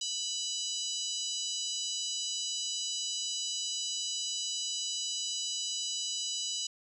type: harmonic tone with a mistuned harmonic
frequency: 987.8 Hz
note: B5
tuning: in tune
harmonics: 3 / 4 / 5 / 6 / 7 / 8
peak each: -38 / -39 / -40 / -41 / -41 / -42 dBFS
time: 0.01-6.67 s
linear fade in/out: 5 ms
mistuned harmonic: 7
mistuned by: -41 cents
effects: 11-bit